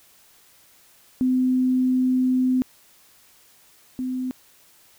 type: tone pair in turn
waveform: sine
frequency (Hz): 255.6 / 255.6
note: C4 / C4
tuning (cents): -40 / -40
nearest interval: unison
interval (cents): 0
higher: neither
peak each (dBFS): -17 / -24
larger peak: first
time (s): 1.21-2.62 / 3.99-4.31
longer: first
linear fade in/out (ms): 0
effects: white hiss -55 dBFS RMS until 4.98 s